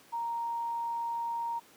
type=tone; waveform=sine; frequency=932.3 Hz; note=A#5; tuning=in tune; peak=-31 dBFS; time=0.12-1.6 s; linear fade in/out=20 ms; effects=pink hiss -58 dBFS RMS until 1.76 s + high-pass 200 Hz 12 dB/octave